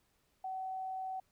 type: tone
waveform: sine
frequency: 756 Hz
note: F#5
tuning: 37 cents sharp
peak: -37 dBFS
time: 0.44-1.2 s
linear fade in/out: 5 ms
effects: pink hiss -75 dBFS RMS until 1.31 s